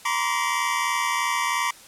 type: tone cluster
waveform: 25% pulse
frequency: 948 / 1031 / 1152 Hz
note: A#5 / C6 / D6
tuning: +29 / -26 / -34 cents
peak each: -23 dBFS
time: 0.05-1.71 s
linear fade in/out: 5 ms
effects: white hiss -47 dBFS RMS until 1.87 s + low-pass 11000 Hz 12 dB/octave